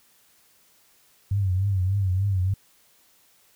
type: tone with vibrato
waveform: sine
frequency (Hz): 95.9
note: G2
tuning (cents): -37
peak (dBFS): -20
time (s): 1.31-2.54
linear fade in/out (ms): 5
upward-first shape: triangle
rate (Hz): 3.4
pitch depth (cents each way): 110
effects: white hiss -60 dBFS RMS until 3.55 s